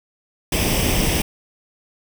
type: noise with comb filter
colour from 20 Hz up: pink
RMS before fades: -19 dBFS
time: 0.52-1.22 s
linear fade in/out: 5 ms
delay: 0.36 ms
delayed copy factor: +0.65
effects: none